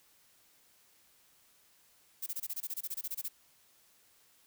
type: noise bursts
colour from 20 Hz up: violet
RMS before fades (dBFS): -37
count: 16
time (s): 2.22-3.285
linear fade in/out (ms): 10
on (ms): 45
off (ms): 23
effects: white hiss -66 dBFS RMS until 4.46 s